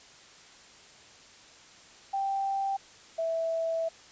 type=tone pair in turn; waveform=sine; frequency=784 / 656.4 Hz; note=G5 / E5; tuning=0 / -8 cents; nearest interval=minor third; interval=308 cents; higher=first; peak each=-27 dBFS; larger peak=neither; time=2.13-2.77 / 3.18-3.89 s; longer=second; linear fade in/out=10 ms; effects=white hiss -53 dBFS RMS until 4.11 s + resampled to 16000 Hz